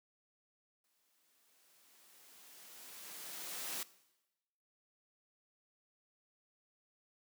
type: noise with exponential growth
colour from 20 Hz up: white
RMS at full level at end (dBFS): -40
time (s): 0.84-3.83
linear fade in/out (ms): 2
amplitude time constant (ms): 650
effects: noise-tail reverb RT60 1.0 s tail -19 dB re dry + high-pass 200 Hz 12 dB/octave